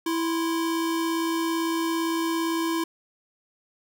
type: tone pair together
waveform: square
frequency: 329.6 / 1046.5 Hz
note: E4 / C6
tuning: 0 / 0 cents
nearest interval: octave + minor sixth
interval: 2000 cents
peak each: -25 / -33 dBFS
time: 0.06-2.84 s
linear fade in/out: 5 ms
effects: none